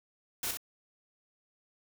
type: noise with echo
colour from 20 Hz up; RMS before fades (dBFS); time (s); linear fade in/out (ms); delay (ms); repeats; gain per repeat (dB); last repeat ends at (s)
white; -34; 0.43-0.51; 2; 62; 1; -5; 0.572
effects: none